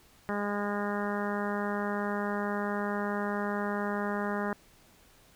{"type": "harmonic tone", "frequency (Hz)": 204.6, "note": "G#3", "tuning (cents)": -26, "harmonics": [1, 2, 3, 4, 5, 6, 7, 8, 9], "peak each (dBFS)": [-33, -36, -38, -39, -40, -41, -41, -42, -43], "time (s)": [0.29, 4.53], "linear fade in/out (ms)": 0, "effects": ["pink hiss -60 dBFS RMS until 5.35 s"]}